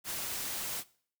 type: noise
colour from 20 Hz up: white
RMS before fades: -37 dBFS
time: 0.04-0.84 s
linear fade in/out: 50 ms
effects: noise-tail reverb RT60 0.5 s tail -20 dB re dry